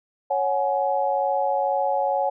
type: chord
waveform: sine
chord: C# suspended fourth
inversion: none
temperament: equal with one note detuned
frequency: 554.4 / 740 / 842.2 Hz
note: C#5 / F#5 / G#5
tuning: 0 / 0 / +24 cents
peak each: -24 / -25 / -24 dBFS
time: 0.3-2.3 s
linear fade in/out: 10 ms
effects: none